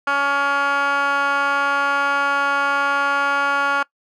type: tone with band-pass filter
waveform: 15% pulse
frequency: 281.2 Hz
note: C#4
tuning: 25 cents sharp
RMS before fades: -19 dBFS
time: 0.07-3.83 s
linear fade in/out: 5 ms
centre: 1500 Hz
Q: 3.8
effects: noise-tail reverb RT60 0.1 s tail -22 dB re dry